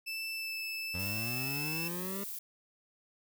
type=tone with vibrato; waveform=30% pulse; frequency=2637 Hz; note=E7; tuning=in tune; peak=-33 dBFS; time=0.06-1.89 s; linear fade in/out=20 ms; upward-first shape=sine; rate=1.2 Hz; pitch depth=8 cents each way
type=linear sweep; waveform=25% pulse; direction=up; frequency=88 to 201.7 Hz; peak=-34 dBFS; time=0.94-2.24 s; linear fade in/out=5 ms
type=noise; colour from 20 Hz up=violet; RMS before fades=-41 dBFS; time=0.99-2.39 s; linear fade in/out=5 ms
effects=none